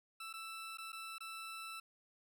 20% pulse tone with dropouts, 1324 Hz, E6, 7 cents sharp, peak -40 dBFS, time 0.2-1.8 s, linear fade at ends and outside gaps 5 ms, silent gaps 0.329-0.337 / 0.773-0.783 / 0.921-0.928 / 1.183-1.205 s, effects none

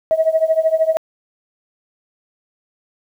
sine tone with tremolo, 641 Hz, E5, 49 cents flat, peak -8 dBFS, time 0.11-0.97 s, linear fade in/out 0 ms, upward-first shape triangle, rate 13 Hz, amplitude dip 95%, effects tanh soft clip ceiling -4 dBFS + 8-bit

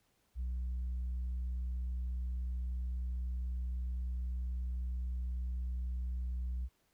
sine tone, 61.9 Hz, B1, 5 cents sharp, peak -32 dBFS, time 0.35-6.69 s, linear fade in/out 50 ms, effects tanh soft clip ceiling -33 dBFS + pink hiss -75 dBFS RMS until 6.93 s

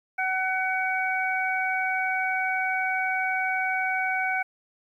harmonic tone, 752 Hz, F#5, 28 cents sharp, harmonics 1 / 2 / 3, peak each -28 / -28 / -28 dBFS, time 0.18-4.43 s, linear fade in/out 10 ms, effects 10-bit

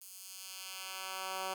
10% pulse tone with high-pass filter sweep, 189.2 Hz, F#3, 39 cents sharp, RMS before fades -43 dBFS, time 0.01-1.54 s, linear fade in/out 5 ms, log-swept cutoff 9300 to 590 Hz, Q 0.71, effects 10-bit

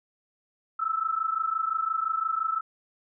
sine tone pair together, 1300 / 1325.8 Hz, E6 / E6, -24 / +10 cents, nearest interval unison, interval 34 cents, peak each -28 dBFS, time 0.79-2.61 s, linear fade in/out 10 ms, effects none

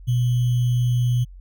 sine tone with sample-and-hold, 122.5 Hz, B2, 14 cents flat, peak -16 dBFS, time 0.07-1.25 s, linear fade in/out 20 ms, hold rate 3150 Hz, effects added 45 Hz sine -38 dBFS peak until 1.4 s + MP3 96 kbps

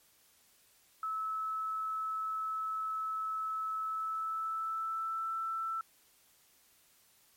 sine tone with pitch glide, 1301 to 1329.9 Hz, E6 to E6, -23 to +15 cents, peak -33 dBFS, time 1.03-5.81 s, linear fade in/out 2 ms, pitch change +38 cents, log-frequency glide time 3.8-5.35 s, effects white hiss -66 dBFS RMS until 7.36 s + MP3 64 kbps

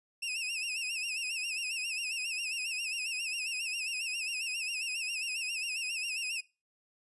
sawtooth tone with vibrato, 2637 Hz, E7, in tune, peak -30 dBFS, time 0.22-6.41 s, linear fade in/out 10 ms, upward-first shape sine, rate 7.4 Hz, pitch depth 110 cents each way, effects noise-tail reverb RT60 0.3 s tail -23 dB re dry + resampled to 24000 Hz

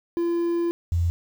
triangle / sine tone pair in turn, 341.2 / 85.5 Hz, F4 / F2, -40 / -36 cents, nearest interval 2 octaves, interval 2396 cents, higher first, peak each -19 dBFS, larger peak neither, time 0.17-0.71 / 0.92-1.1 s, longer first, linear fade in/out 0 ms, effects 8-bit

